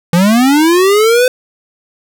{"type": "linear sweep", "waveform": "square", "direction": "up", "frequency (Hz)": [164.81, 512], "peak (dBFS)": -7, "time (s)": [0.13, 1.28], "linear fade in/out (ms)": 2, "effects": []}